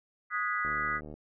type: chord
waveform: sine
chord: G# minor seventh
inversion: second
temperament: equal with one note detuned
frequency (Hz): 1244.5 / 1458.8 / 1661.2 / 1975.5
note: D#6 / F#6 / G#6 / B6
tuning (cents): 0 / -25 / 0 / 0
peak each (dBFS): -32 / -35 / -38 / -34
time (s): 0.3-1.01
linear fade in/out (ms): 50
type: click train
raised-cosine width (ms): 2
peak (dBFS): -31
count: 38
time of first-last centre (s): 0.65-1.14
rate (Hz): 75.5
effects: none